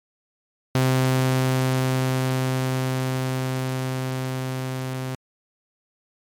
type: tone with level ramp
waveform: sawtooth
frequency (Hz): 130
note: C3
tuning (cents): -11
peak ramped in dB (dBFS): -13 to -23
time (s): 0.75-5.15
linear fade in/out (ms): 2
effects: MP3 96 kbps